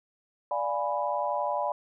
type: chord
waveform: sine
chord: D diminished seventh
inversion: none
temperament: equal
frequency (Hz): 587.3 / 698.5 / 830.6 / 987.8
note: D5 / F5 / Ab5 / Cb6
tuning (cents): 0 / 0 / 0 / 0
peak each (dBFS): -31 / -34 / -32 / -31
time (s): 0.51-1.72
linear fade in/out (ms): 2
effects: none